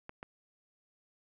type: clicks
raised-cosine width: 0.5 ms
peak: -28 dBFS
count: 2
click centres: 0.094 / 0.229 s
effects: none